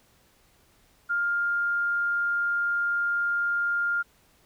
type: tone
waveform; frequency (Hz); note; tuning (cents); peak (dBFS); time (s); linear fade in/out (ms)
sine; 1404; F6; +9; -23; 1.09-4.03; 20
effects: pink hiss -62 dBFS RMS until 4.45 s